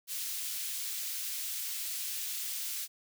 white high-pass noise, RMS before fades -37 dBFS, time 0.07-2.88 s, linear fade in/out 50 ms, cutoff 2700 Hz, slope 12 dB/octave, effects none

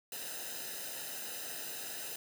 white noise with comb filter, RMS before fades -42 dBFS, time 0.12-2.16 s, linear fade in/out 2 ms, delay 0.89 ms, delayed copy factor -0.75, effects none

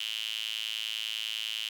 sawtooth tone with high-pass filter, 110 Hz, A2, in tune, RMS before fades -35 dBFS, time 0-1.69 s, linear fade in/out 5 ms, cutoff 3000 Hz, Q 8.9, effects none

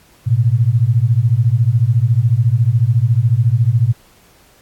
sine beating tone pair, 110 / 124 Hz, A2 / B2, 0 / +7 cents, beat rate 14 Hz, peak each -13 dBFS, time 0.26-3.93 s, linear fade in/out 20 ms, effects pink hiss -50 dBFS RMS until 4.61 s + AAC 64 kbps

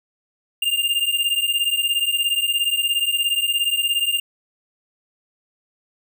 square beating tone pair, 2797 / 2814 Hz, F7 / F7, +2 / +12 cents, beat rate 17 Hz, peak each -22 dBFS, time 0.62-4.2 s, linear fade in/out 5 ms, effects none

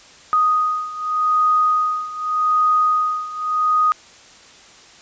sine beating tone pair, 1244.5 / 1245.34 Hz, D#6 / D#6, 0 / +1 cents, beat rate 0.84 Hz, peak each -17 / -20 dBFS, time 0.33-3.92 s, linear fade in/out 0 ms, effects white hiss -45 dBFS RMS until 5.01 s + resampled to 16000 Hz

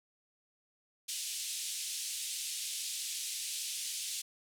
white band-pass noise, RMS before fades -39 dBFS, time 1.08-4.22 s, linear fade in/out 10 ms, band 2800 to 10000 Hz, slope 24 dB/octave, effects none

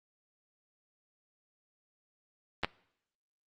clicks, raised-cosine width 0.3 ms, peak -13 dBFS, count 2, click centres 2.635 / 2.646 s, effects noise-tail reverb RT60 0.7 s tail -22 dB re dry + Opus 24 kbps

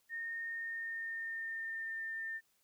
sine tone with pitch glide, 1837 to 1802.3 Hz, A#6 to A6, -26 to +41 cents, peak -38 dBFS, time 0.09-2.41 s, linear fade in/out 50 ms, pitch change -33 cents, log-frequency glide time 0.48-2.03 s, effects white hiss -75 dBFS RMS until 2.63 s

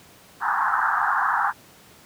pink band-pass noise, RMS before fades -22 dBFS, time 0.4-1.53 s, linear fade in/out 50 ms, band 780 to 1700 Hz, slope 96 dB/octave, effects pink hiss -50 dBFS RMS until 2.05 s + high-pass 100 Hz 12 dB/octave

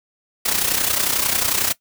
white noise with amplitude modulation, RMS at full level -17 dBFS, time 0.45-1.73 s, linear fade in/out 10 ms, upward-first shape sine, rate 31.1 Hz, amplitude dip 65%, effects noise-tail reverb RT60 0.1 s tail -20 dB re dry

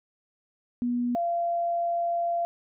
sine tone pair in turn, 242.8 / 686.7 Hz, B3 / F5, -29 / -29 cents, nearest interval octave + tritone, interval 1800 cents, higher second, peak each -24 / -24 dBFS, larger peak neither, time 0.82-1.15 / 1.15-2.45 s, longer second, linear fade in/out 0 ms, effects none

